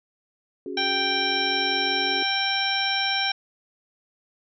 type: chord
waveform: sine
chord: C# suspended fourth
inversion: none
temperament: equal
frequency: 277.2 / 370 / 415.3 Hz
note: C#4 / F#4 / G#4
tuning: 0 / 0 / 0 cents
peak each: -35 / -33 / -35 dBFS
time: 0.66-2.23 s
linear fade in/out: 2 ms
type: harmonic tone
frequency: 784 Hz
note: G5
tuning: in tune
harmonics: 1 / 2 / 3 / 4 / 5 / 7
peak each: -29 / -29 / -29 / -29 / -29 / -29 dBFS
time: 0.77-3.32 s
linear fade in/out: 5 ms
effects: none